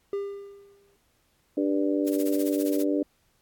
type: tone with exponential decay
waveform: triangle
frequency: 400 Hz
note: G4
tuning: 35 cents sharp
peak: -23 dBFS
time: 0.13-0.96 s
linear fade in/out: 2 ms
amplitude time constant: 180 ms
type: harmonic tone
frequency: 98 Hz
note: G2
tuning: in tune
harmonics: 3 / 4 / 5 / 6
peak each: -24 / -30 / -31 / -32 dBFS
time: 1.57-3.03 s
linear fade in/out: 5 ms
type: noise with tremolo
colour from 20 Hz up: blue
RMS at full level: -36 dBFS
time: 2.06-2.84 s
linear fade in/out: 20 ms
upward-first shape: sine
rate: 15 Hz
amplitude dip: 85%
effects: pink hiss -68 dBFS RMS until 3.41 s + AAC 64 kbps